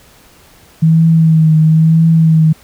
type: tone with vibrato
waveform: sine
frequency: 160.1 Hz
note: D#3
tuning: 50 cents sharp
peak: -5 dBFS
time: 0.82-2.53 s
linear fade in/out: 10 ms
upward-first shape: triangle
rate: 1 Hz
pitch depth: 42 cents each way
effects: pink hiss -44 dBFS RMS until 2.63 s